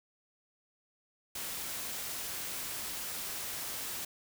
white noise, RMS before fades -39 dBFS, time 1.35-4.05 s, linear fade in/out 5 ms, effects none

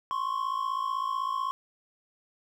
triangle tone pair together, 1046.1 / 1102 Hz, C6 / C#6, -1 / -11 cents, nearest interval minor second, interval 90 cents, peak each -29 / -29 dBFS, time 0.11-1.51 s, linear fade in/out 0 ms, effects none

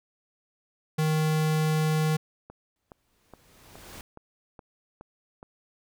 square tone, 155.9 Hz, D#3, 4 cents sharp, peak -23 dBFS, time 0.98-2.17 s, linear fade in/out 10 ms
click train, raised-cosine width 1 ms, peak -30 dBFS, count 8, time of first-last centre 2.5-5.429 s, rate 2.39 Hz
pink noise with exponential growth, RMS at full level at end -42 dBFS, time 2.76-4.01 s, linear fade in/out 1 ms, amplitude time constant 270 ms
effects none

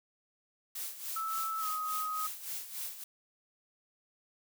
blue noise with tremolo, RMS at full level -38 dBFS, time 0.75-3.04 s, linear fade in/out 5 ms, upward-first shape sine, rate 3.5 Hz, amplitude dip 70%
sine tone with pitch glide, 1312 to 1257.8 Hz, E6 to D#6, -9 to +18 cents, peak -33 dBFS, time 1.16-2.27 s, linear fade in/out 5 ms, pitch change -73 cents, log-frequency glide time 1.6-1.67 s
effects none

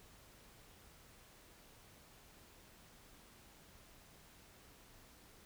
silence, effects pink hiss -62 dBFS RMS until 5.45 s

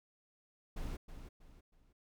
brown noise with echo, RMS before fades -40 dBFS, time 0.76-0.97 s, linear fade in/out 10 ms, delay 320 ms, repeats 3, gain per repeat -9 dB, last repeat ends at 1.93 s, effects none

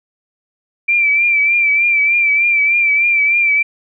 sine tone with vibrato, 2345 Hz, D7, 3 cents flat, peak -10 dBFS, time 0.88-3.63 s, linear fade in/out 10 ms, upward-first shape triangle, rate 3.3 Hz, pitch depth 56 cents each way, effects none

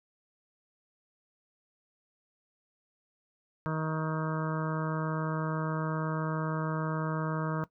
harmonic tone, 157.7 Hz, D#3, 24 cents sharp, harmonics 1 / 2 / 3 / 4 / 6 / 7 / 8 / 9 / 10, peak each -31 / -39 / -40 / -41 / -40 / -42 / -41 / -46 / -45 dBFS, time 3.66-7.64 s, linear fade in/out 0 ms, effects noise-tail reverb RT60 0.1 s tail -17 dB re dry

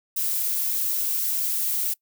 violet noise with high-pass filter sweep, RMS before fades -25 dBFS, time 0.16-1.94 s, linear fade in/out 10 ms, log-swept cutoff 450 to 240 Hz, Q 0.77, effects noise-tail reverb RT60 0.1 s tail -23 dB re dry

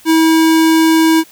square tone, 322.3 Hz, E4, 39 cents flat, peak -8 dBFS, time 0.05-1.24 s, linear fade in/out 50 ms, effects white hiss -43 dBFS RMS until 1.31 s

